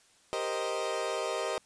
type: chord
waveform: 30% pulse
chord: C minor seventh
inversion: second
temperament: equal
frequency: 392 / 466.2 / 523.3 / 622.3 Hz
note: G4 / Bb4 / C5 / Eb5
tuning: 0 / 0 / 0 / 0 cents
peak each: -35 / -34 / -35 / -32 dBFS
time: 0.33-1.58 s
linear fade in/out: 0 ms
effects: white hiss -63 dBFS RMS until 1.65 s + resampled to 22050 Hz